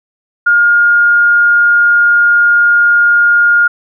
sine tone, 1419 Hz, F6, 27 cents sharp, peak -5 dBFS, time 0.46-3.68 s, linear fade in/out 10 ms, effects none

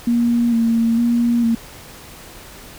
sine tone with vibrato, 233.1 Hz, A#3, in tune, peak -13 dBFS, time 0.07-1.55 s, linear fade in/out 5 ms, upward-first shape square, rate 1.1 Hz, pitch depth 27 cents each way, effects pink hiss -39 dBFS RMS until 2.78 s

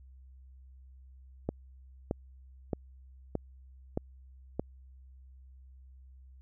click train, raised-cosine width 2 ms, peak -17 dBFS, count 6, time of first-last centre 1.49-4.596 s, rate 1.61 Hz, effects added 65 Hz sine -51 dBFS peak until 6.41 s

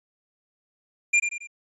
square tone with echo, 2394 Hz, D7, 33 cents sharp, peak -17 dBFS, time 1.13-1.2 s, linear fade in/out 10 ms, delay 91 ms, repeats 3, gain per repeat -7 dB, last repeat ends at 1.473 s, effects resampled to 24000 Hz

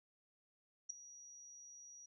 sine tone with ADSR envelope, 5780 Hz, F#8, 41 cents flat, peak -36 dBFS, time 0.89-2.06 s, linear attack 13 ms, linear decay 3 ms, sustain -18 dB, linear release 7 ms, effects none

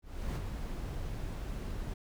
brown noise with ADSR envelope, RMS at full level -33 dBFS, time 0.02-1.94 s, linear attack 340 ms, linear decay 27 ms, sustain -5 dB, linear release 8 ms, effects none

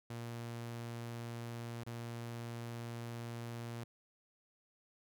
sawtooth tone with dropouts, 117.5 Hz, A#2, 14 cents sharp, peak -38 dBFS, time 0.1-3.84 s, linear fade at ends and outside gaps 5 ms, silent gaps 1.836-1.864 s, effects none

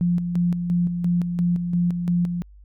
sine tone with tremolo, 174.6 Hz, F3, in tune, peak -17 dBFS, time 0.01-2.42 s, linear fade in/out 0 ms, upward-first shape square, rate 2.9 Hz, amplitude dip 50%, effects added 50 Hz sine -44 dBFS peak until 2.64 s

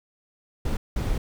brown noise bursts at uneven times, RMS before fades -25 dBFS, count 2, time 0.65-0.77 / 0.96-1.18 s, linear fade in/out 5 ms, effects none

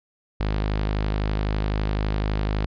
sawtooth tone, 51.91 Hz, G#1, in tune, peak -18 dBFS, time 0.4-2.66 s, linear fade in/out 5 ms, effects resampled to 11025 Hz

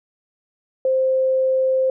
sine tone, 523.3 Hz, C5, in tune, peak -15 dBFS, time 0.85-1.9 s, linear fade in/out 2 ms, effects none

